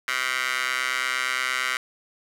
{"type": "tone with high-pass filter", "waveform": "15% pulse", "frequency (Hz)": 128.6, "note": "C3", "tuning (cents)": -30, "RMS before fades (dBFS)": -26, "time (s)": [0.08, 1.77], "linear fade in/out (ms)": 2, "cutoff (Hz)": 1700, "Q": 3.4, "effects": ["low-pass 11000 Hz 12 dB/octave", "8-bit"]}